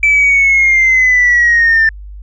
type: linear sweep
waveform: sine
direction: down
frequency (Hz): 2323 to 1776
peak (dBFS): -5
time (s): 0.03-1.89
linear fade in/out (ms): 2
effects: tanh soft clip ceiling -3 dBFS + added 50 Hz sine -27 dBFS peak until 2.22 s